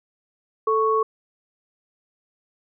sine tone pair together, 440 / 1108.7 Hz, A4 / C#6, 0 / 0 cents, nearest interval octave + major third, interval 1600 cents, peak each -20 dBFS, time 0.67-1.03 s, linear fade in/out 5 ms, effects none

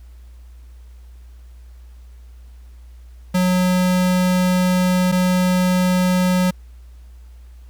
square tone pair in turn, 182.4 / 182.4 Hz, F#3 / F#3, -24 / -24 cents, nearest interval unison, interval 0 cents, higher neither, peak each -15 dBFS, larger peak neither, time 3.34-5.12 / 5.12-6.51 s, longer first, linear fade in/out 10 ms, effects added 60 Hz sine -38 dBFS peak until 7.69 s + pink hiss -59 dBFS RMS until 7.69 s

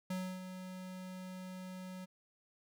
square tone with ADSR envelope, 185 Hz, F#3, in tune, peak -36 dBFS, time 0.1-2.06 s, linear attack 6 ms, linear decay 290 ms, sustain -9 dB, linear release 21 ms, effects none

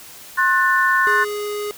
sine chord, F# diminished, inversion second, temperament just, 1065.6 / 1480 / 1776 Hz, C6 / F#6 / A6, +31 / 0 / +16 cents, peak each -18 dBFS, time 0.37-1.25 s, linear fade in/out 20 ms
square tone, 415.3 Hz, G#4, in tune, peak -24 dBFS, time 1.07-1.71 s, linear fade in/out 0 ms
effects white hiss -40 dBFS RMS until 1.77 s

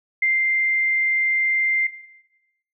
sine tone, 2093 Hz, C7, in tune, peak -16 dBFS, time 0.22-1.87 s, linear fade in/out 5 ms, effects noise-tail reverb RT60 1.0 s tail -17 dB re dry

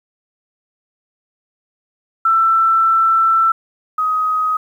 sine tone pair in turn, 1334 / 1259.1 Hz, E6 / D#6, +20 / +20 cents, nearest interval minor second, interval 100 cents, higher first, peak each -10 / -14 dBFS, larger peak first, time 2.25-3.52 / 3.98-4.57 s, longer first, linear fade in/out 5 ms, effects 8-bit

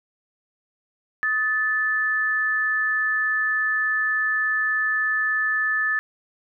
sine tone pair together, 1260 / 1748.3 Hz, D#6 / A6, +21 / -12 cents, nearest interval tritone, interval 567 cents, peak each -29 / -20 dBFS, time 1.23-5.99 s, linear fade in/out 0 ms, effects none

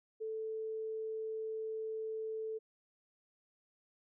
sine tone, 440 Hz, A4, in tune, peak -37 dBFS, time 0.2-2.59 s, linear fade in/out 20 ms, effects none

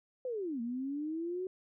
sine linear two-way sweep, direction down then up, 523.3 to 227.8 to 377 Hz, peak -34 dBFS, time 0.25-1.47 s, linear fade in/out 2 ms, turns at 0.61 s, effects none

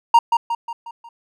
triangle tone with echo, 932.3 Hz, A#5, in tune, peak -5 dBFS, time 0.14-0.19 s, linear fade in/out 5 ms, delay 180 ms, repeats 5, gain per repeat -6 dB, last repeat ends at 1.09 s, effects none

